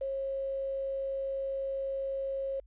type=tone with quantisation; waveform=sine; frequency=542 Hz; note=C#5; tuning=39 cents flat; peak=-31 dBFS; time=0.01-2.6 s; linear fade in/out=5 ms; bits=9; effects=added 50 Hz sine -55 dBFS peak until 2.66 s + resampled to 8000 Hz